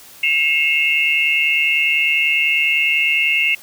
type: tone cluster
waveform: sine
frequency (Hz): 2158 / 2628 / 2778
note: C#7 / E7 / F7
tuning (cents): -47 / -6 / -10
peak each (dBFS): -18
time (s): 0.23-3.55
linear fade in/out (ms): 5
effects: white hiss -42 dBFS RMS until 3.62 s + high-pass 60 Hz 12 dB/octave